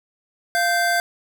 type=tone pair together; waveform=square; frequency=695.6 / 1559 Hz; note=F5 / G6; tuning=-7 / -10 cents; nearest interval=octave + major second; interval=1397 cents; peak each=-21 dBFS; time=0.55-1 s; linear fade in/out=0 ms; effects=none